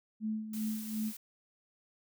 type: tone with tremolo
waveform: sine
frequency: 217.2 Hz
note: A3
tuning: 22 cents flat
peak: -31 dBFS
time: 0.2-1.13 s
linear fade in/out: 50 ms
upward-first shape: sine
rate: 2.7 Hz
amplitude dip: 65%
type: noise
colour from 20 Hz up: blue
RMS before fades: -46 dBFS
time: 0.53-1.17 s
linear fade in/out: 5 ms
effects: none